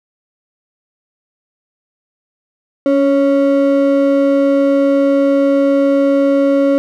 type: ring-modulated tone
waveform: triangle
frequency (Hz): 416.4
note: G#4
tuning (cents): +5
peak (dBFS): -4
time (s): 2.86-6.78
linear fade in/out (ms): 0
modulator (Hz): 136
effects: none